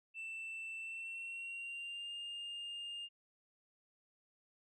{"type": "tone with pitch glide", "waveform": "sine", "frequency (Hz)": [2667, 2817], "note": ["E7", "F7"], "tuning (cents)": [20, 14], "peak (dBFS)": -40, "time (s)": [0.14, 3.09], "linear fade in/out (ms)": 50, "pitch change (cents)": 94, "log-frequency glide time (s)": [0.79, 2.14], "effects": ["tanh soft clip ceiling -41 dBFS"]}